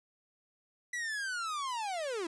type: linear sweep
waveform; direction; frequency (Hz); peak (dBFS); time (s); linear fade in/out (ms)
45% pulse; down; 1975.5 to 315.1; -34; 0.93-2.27; 5
effects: resampled to 22050 Hz